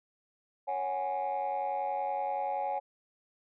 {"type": "chord", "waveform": "sine", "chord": "C# suspended fourth", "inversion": "none", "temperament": "equal", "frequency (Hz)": [554.4, 740, 830.6], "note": ["C#5", "F#5", "G#5"], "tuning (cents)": [0, 0, 0], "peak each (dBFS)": [-35, -34, -31], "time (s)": [0.67, 2.8], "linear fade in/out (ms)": 20, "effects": ["tanh soft clip ceiling -26 dBFS"]}